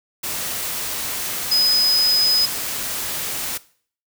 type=tone in noise; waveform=sine; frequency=5030 Hz; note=D#8; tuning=18 cents sharp; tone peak=-14 dBFS; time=1.51-2.46 s; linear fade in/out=10 ms; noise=white; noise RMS=-26 dBFS; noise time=0.23-3.58 s; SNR=+9 dB; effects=noise-tail reverb RT60 0.5 s tail -19 dB re dry